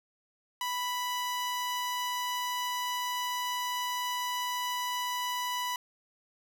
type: tone pair together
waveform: 35% pulse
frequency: 987.8 / 2960 Hz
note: B5 / F#7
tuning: 0 / 0 cents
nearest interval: octave + perfect fifth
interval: 1900 cents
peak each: -30 / -36 dBFS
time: 0.61-5.76 s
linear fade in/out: 2 ms
effects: none